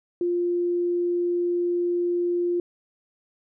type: tone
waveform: sine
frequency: 350 Hz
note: F4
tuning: 4 cents sharp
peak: -21 dBFS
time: 0.21-2.6 s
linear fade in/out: 2 ms
effects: none